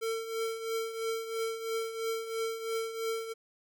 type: tone with tremolo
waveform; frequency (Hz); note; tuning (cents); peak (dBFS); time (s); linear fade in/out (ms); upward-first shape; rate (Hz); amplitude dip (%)
square; 451.1; A4; +43; -30; 0.01-3.34; 20; triangle; 3; 70
effects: none